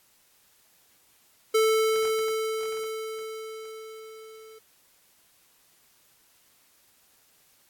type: tone with level ramp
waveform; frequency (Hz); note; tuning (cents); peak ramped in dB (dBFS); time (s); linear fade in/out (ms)
square; 440; A4; 0; -19 to -47; 1.54-4.59; 10
effects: white hiss -62 dBFS RMS until 7.69 s + AAC 64 kbps